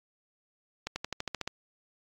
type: accelerating click train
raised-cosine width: 0.2 ms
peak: -16 dBFS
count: 9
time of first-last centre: 0.87-1.476 s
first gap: 90 ms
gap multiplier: 0.95
effects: AAC 64 kbps